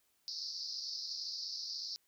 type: band-pass noise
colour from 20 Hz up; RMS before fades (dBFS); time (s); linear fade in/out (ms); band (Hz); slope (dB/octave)
white; -42; 0.28-1.96; 0; 4300 to 5400; 96
effects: white hiss -75 dBFS RMS until 2.07 s